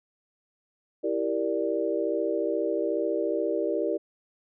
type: chord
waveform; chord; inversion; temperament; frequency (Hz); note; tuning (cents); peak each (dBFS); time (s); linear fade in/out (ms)
sine; E half-diminished seventh; none; equal; 329.6 / 392 / 466.2 / 587.3; E4 / G4 / Bb4 / D5; 0 / 0 / 0 / 0; -30; 1.03-3.98; 20
effects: none